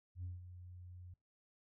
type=tone with ADSR envelope; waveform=sine; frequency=89.6 Hz; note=F2; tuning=45 cents sharp; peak=-39 dBFS; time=0.15-1.14 s; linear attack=83 ms; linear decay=170 ms; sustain=-11 dB; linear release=6 ms; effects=noise-tail reverb RT60 0.2 s tail -23 dB re dry + tanh soft clip ceiling -38 dBFS